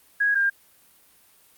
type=tone pair in turn; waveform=sine; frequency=1653 / 1602.2 Hz; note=G#6 / G6; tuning=-9 / +37 cents; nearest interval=minor second; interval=54 cents; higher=first; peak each=-18 dBFS; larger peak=neither; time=0.2-0.35 / 0.35-0.5 s; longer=neither; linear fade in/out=10 ms; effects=white hiss -57 dBFS RMS until 1.57 s + Opus 32 kbps